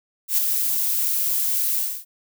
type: noise with ADSR envelope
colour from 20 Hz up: violet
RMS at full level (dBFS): -17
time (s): 0.28-2.05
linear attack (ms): 100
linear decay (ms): 5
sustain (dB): -5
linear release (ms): 280
effects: none